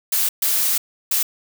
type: noise bursts at uneven times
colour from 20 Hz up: blue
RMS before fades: -19 dBFS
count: 3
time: 0.12-0.29 / 0.42-0.78 / 1.11-1.23 s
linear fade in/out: 5 ms
effects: none